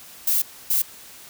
violet noise bursts at uneven times, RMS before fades -20 dBFS, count 2, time 0.27-0.42 / 0.7-0.82 s, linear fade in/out 5 ms, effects white hiss -44 dBFS RMS until 1.29 s

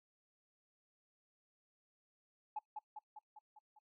sine tone with echo, 848 Hz, G#5, 36 cents sharp, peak -37 dBFS, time 2.56-2.59 s, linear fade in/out 5 ms, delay 200 ms, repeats 6, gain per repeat -4 dB, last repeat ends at 3.79 s, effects noise-tail reverb RT60 0.1 s tail -22 dB re dry + tanh soft clip ceiling -33 dBFS

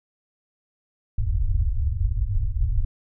pink low-pass noise, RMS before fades -22 dBFS, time 1.18-2.85 s, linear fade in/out 5 ms, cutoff 110 Hz, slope 96 dB/octave, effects none

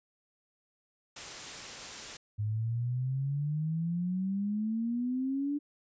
white noise, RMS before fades -42 dBFS, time 1.16-2.17 s, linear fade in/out 5 ms
sine exponential sweep, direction up, 103.83 to 293.7 Hz, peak -29 dBFS, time 2.38-5.59 s, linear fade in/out 20 ms
effects resampled to 16000 Hz

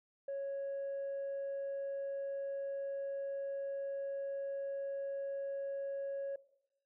sine tone, 553 Hz, C#5, 4 cents flat, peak -35 dBFS, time 0.28-6.36 s, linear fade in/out 5 ms, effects noise-tail reverb RT60 0.8 s tail -18 dB re dry + tanh soft clip ceiling -35 dBFS

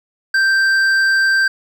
sine tone with hard clipping, 1568 Hz, G6, in tune, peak -13 dBFS, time 0.34-1.48 s, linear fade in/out 5 ms, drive 7 dB, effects none

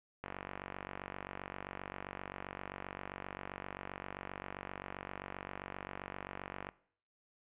click train, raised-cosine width 0.5 ms, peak -26 dBFS, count 308, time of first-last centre 0.24-6.69 s, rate 47.6 Hz, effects noise-tail reverb RT60 0.6 s tail -21 dB re dry + resampled to 8000 Hz

